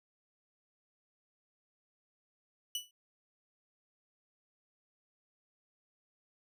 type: tone with exponential decay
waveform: sawtooth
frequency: 2960 Hz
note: F#7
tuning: in tune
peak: -28 dBFS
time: 2.75-2.91 s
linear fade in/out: 2 ms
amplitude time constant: 34 ms
effects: none